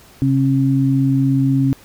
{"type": "tone pair together", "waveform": "sine", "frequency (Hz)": [134.51, 270.9], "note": ["C3", "C#4"], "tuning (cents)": [48, -40], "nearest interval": "octave", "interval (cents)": 1212, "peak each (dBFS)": -15, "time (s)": [0.22, 1.73], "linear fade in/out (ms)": 0, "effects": ["pink hiss -46 dBFS RMS until 1.84 s"]}